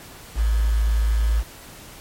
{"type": "tone with quantisation", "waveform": "sine", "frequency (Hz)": 55, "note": "A1", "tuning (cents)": 0, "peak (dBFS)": -16, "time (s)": [0.35, 1.44], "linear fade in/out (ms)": 50, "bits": 6, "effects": ["pink hiss -42 dBFS RMS until 2 s", "MP3 64 kbps"]}